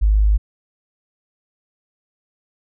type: tone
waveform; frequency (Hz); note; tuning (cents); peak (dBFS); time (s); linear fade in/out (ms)
sine; 51.91; G#1; 0; -11; 0.01-0.38; 20
effects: none